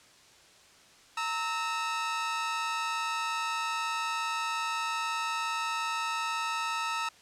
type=tone pair together; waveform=sawtooth; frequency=919.2 / 1300 Hz; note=A#5 / E6; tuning=-25 / -24 cents; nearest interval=tritone; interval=601 cents; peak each=-30 / -28 dBFS; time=1.17-7.09 s; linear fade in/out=5 ms; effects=white hiss -57 dBFS RMS until 7.21 s + low-pass 7000 Hz 12 dB/octave